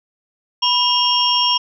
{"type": "tone cluster", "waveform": "sine", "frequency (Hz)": [987, 2837, 3223, 5500], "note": ["B5", "F7", "G7", "F8"], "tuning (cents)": [-1, 27, 47, -27], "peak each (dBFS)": -19, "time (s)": [0.62, 1.58], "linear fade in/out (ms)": 10, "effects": []}